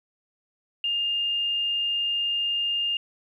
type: tone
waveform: sine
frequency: 2816 Hz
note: F7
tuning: 14 cents sharp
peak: -23 dBFS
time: 0.84-2.97 s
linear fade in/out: 2 ms
effects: 10-bit